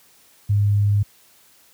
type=tone; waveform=sine; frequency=102.3 Hz; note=G#2; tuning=26 cents flat; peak=-14 dBFS; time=0.49-1.03 s; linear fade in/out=10 ms; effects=white hiss -54 dBFS RMS until 1.73 s + high-pass 60 Hz 12 dB/octave